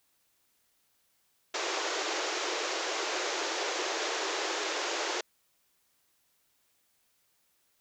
pink band-pass noise, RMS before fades -33 dBFS, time 1.54-5.21 s, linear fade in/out 5 ms, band 320 to 7200 Hz, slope 96 dB/octave, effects white hiss -72 dBFS RMS until 7.8 s

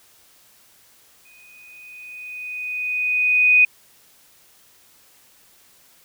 sine tone with exponential growth, 2489 Hz, D#7, in tune, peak -9 dBFS, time 1.25-3.65 s, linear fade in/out 5 ms, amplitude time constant 520 ms, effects white hiss -54 dBFS RMS until 6.04 s

